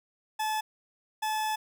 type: tone pair in turn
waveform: 40% pulse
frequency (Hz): 864 / 864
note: A5 / A5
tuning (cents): -32 / -32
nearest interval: unison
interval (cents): 0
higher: neither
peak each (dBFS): -27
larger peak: neither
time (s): 0.39-0.61 / 1.22-1.56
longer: second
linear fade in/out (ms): 10
effects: none